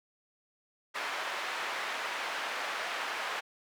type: band-pass noise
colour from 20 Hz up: white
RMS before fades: -36 dBFS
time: 0.94-3.41 s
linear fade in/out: 20 ms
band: 660 to 2000 Hz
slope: 12 dB/octave
effects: none